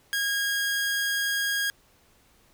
sawtooth tone, 1634 Hz, G#6, 29 cents flat, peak -21 dBFS, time 0.13-1.7 s, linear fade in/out 0 ms, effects pink hiss -61 dBFS RMS until 2.53 s

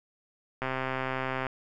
click train, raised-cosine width 0.5 ms, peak -16 dBFS, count 112, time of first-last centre 0.62-1.467 s, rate 131 Hz, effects none

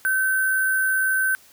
sine tone with sample-and-hold, 1536 Hz, G6, 36 cents flat, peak -18 dBFS, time 0.05-1.35 s, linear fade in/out 0 ms, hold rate 11025 Hz, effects white hiss -52 dBFS RMS until 1.52 s

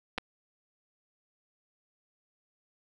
clicks, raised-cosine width 0.3 ms, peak -17 dBFS, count 2, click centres 0.179 / 0.183 s, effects none

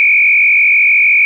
sine tone with frequency modulation, 2349 Hz, D7, in tune, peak -6 dBFS, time 0-1.25 s, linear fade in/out 0 ms, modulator 46.3 Hz, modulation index 2.5, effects 8-bit

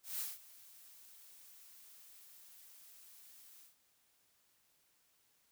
blue noise with ADSR envelope, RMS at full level -39 dBFS, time 0.03-3.76 s, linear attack 160 ms, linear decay 190 ms, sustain -20 dB, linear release 150 ms, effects white hiss -74 dBFS RMS until 5.51 s

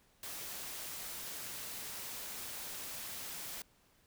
white noise, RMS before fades -44 dBFS, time 0.23-3.62 s, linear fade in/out 2 ms, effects pink hiss -69 dBFS RMS until 4.06 s

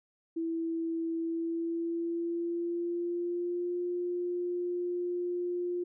sine tone with pitch glide, 329.6 to 353.3 Hz, E4 to F4, 0 to +20 cents, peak -30 dBFS, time 0.36-5.84 s, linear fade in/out 10 ms, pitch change +120 cents, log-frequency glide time 1.17-3.79 s, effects none

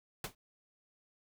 pink noise with exponential decay, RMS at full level -35 dBFS, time 0.24-0.35 s, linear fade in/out 2 ms, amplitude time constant 23 ms, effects none

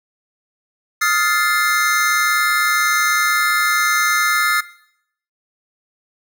square chord, F dominant seventh, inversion third, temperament just, 1257.2 / 1396.9 / 1746.1 / 2095 Hz, Eb6 / F6 / A6 / C7, +18 / 0 / -14 / +2 cents, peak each -21 dBFS, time 1.01-4.61 s, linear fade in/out 10 ms, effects noise-tail reverb RT60 0.7 s tail -18 dB re dry

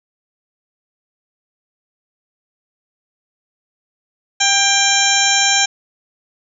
harmonic tone with a mistuned harmonic, 791 Hz, G5, 15 cents sharp, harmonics 1 / 2 / 3 / 4 / 5 / 7 / 8 / 9, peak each -20 / -20 / -20 / -20 / -20 / -20 / -20 / -20 dBFS, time 4.4-5.66 s, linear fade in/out 10 ms, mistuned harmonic 2, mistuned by +17 cents, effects none

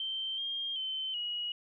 sine tone with pitch steps, 3123 / 3215 / 3076 / 2904 Hz, G7 / G7 / G7 / F#7, -7 / +43 / -33 / -33 cents, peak -33 dBFS, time 0-1.52 s, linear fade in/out 2 ms, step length 380 ms, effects none

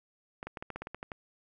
clicks, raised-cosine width 0.5 ms, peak -24 dBFS, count 11, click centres 0.429 / 0.47 / 0.572 / 0.625 / 0.703 / 0.76 / 0.82 / 0.871 / 0.946 / 1.029 / 1.118 s, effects none

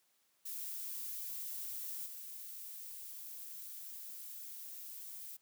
violet noise with level steps, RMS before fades -43 / -48 dBFS, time 0.45-5.37 s, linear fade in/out 10 ms, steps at 2.06 s, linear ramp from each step 2 ms, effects white hiss -75 dBFS RMS until 5.41 s + high-pass 150 Hz 12 dB/octave

